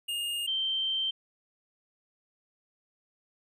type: tone pair in turn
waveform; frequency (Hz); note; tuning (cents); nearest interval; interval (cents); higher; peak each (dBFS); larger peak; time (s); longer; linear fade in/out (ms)
square / sine; 2834 / 3128; F7 / G7; +25 / -4; major second; 171; second; -31 / -27; second; 0.08-0.47 / 0.47-1.11; second; 10
effects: resampled to 32000 Hz